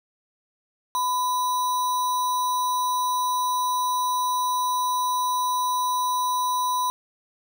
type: tone with sample-and-hold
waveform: sine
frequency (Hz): 1000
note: B5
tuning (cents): +21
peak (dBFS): -21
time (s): 0.95-6.9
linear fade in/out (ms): 0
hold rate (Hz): 4900
effects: none